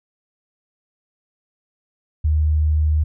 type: tone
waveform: sine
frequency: 76.7 Hz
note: D#2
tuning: 24 cents flat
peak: -14 dBFS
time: 2.24-3.04 s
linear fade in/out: 10 ms
effects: none